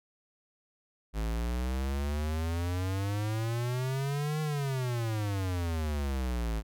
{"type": "exponential two-way sweep", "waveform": "square", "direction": "up then down", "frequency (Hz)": [52.9, 155.56, 52.9], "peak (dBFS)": -30, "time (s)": [1.13, 6.63], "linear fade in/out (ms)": 50, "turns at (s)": 4.41, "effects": []}